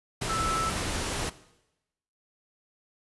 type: tone in noise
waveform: sine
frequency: 1318.5 Hz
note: E6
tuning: in tune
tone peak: -28 dBFS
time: 0.29-0.7 s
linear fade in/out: 10 ms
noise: pink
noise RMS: -31 dBFS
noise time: 0.21-1.3 s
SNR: 0 dB
effects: noise-tail reverb RT60 0.9 s tail -17 dB re dry + resampled to 24000 Hz